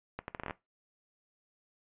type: accelerating click train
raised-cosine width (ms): 0.5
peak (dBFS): -22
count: 9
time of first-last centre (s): 0.19-0.509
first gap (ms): 91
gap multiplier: 0.74
effects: noise-tail reverb RT60 0.2 s tail -18 dB re dry + resampled to 8000 Hz